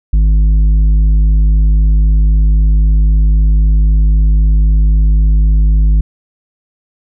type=tone with tanh clipping; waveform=sine; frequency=51.91 Hz; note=G#1; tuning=in tune; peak=-7 dBFS; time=0.13-6.01 s; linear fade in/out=5 ms; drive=7 dB; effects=none